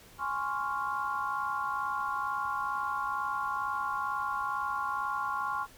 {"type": "chord", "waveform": "sine", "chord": "Db major seventh", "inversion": "second", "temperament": "equal", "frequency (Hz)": [830.6, 1046.5, 1108.7, 1396.9], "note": ["Ab5", "C6", "Db6", "F6"], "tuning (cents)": [0, 0, 0, 0], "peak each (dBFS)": [-37, -36, -34, -36], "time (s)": [0.18, 5.67], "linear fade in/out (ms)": 50, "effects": ["pink hiss -55 dBFS RMS until 5.77 s"]}